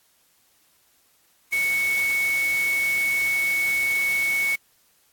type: tone in noise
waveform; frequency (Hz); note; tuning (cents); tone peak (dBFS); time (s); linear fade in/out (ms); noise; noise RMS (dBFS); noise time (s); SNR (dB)
sine; 2217; C#7; 0; -20; 1.52-4.56; 10; white; -34; 1.52-4.56; +11
effects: white hiss -62 dBFS RMS until 5.12 s + AAC 64 kbps